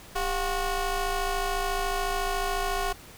20% pulse ring-modulated tone, 370 Hz, F#4, in tune, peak -18 dBFS, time 0.15-2.93 s, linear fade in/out 10 ms, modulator 343 Hz, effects pink hiss -48 dBFS RMS until 3.17 s

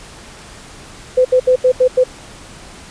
sine tone bursts at uneven times, 508 Hz, B4, 49 cents sharp, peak -7 dBFS, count 6, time 1.17-1.25 / 1.32-1.4 / 1.47-1.56 / 1.64-1.72 / 1.8-1.88 / 1.97-2.04 s, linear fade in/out 10 ms, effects pink hiss -37 dBFS RMS until 2.9 s + resampled to 22050 Hz

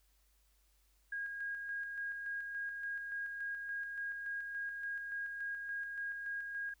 sine tone with tremolo, 1632 Hz, G#6, 31 cents flat, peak -37 dBFS, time 1.12-6.74 s, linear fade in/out 5 ms, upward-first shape square, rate 3.5 Hz, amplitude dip 35%, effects added 50 Hz sine -70 dBFS peak until 6.8 s + white hiss -75 dBFS RMS until 6.8 s

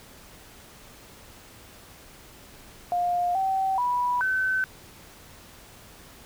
sine tone with pitch steps, 707 / 769 / 981 / 1526 Hz, F5 / G5 / B5 / G6, +21 / -33 / -12 / -47 cents, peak -22 dBFS, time 2.92-4.64 s, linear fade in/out 0 ms, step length 430 ms, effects pink hiss -49 dBFS RMS until 6.25 s

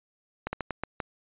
slowing click train, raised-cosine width 0.5 ms, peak -15 dBFS, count 6, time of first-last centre 0.47-1.002 s, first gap 60 ms, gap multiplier 1.29, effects resampled to 8000 Hz

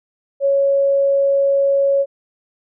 sine tone, 554.4 Hz, C#5, in tune, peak -12 dBFS, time 0.4-2.06 s, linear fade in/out 50 ms, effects none

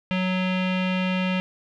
square tone with low-pass filter, 185 Hz, F#3, in tune, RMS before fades -24 dBFS, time 0.11-1.4 s, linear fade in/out 0 ms, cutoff 2800 Hz, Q 4.1, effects none

